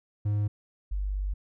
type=tone pair in turn; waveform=triangle / sine; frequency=103.83 / 49 Hz; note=G#2 / G1; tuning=0 / 0 cents; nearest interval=octave + minor second; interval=1300 cents; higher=first; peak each=-22 / -27 dBFS; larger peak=first; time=0.25-0.48 / 0.91-1.34 s; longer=second; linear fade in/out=10 ms; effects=none